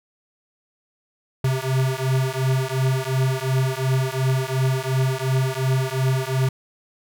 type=beating tone pair; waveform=square; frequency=130 / 132.8 Hz; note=C3 / C3; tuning=-11 / +26 cents; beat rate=2.8 Hz; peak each=-23 dBFS; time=1.44-6.49 s; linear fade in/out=5 ms; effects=none